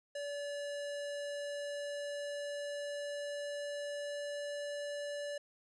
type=tone with pitch glide; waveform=square; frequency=575 to 579.3 Hz; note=D5 to D5; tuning=-37 to -24 cents; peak=-39 dBFS; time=0.15-5.38 s; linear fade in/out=5 ms; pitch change=+13 cents; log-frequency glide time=0.48-4.65 s; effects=resampled to 22050 Hz